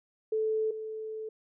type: tone pair in turn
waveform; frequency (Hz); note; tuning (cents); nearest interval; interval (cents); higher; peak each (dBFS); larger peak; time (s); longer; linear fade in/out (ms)
sine; 437.1 / 437.1; A4 / A4; -11 / -11; unison; 0; neither; -26 / -35; first; 0.32-0.71 / 0.71-1.29; second; 5
effects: none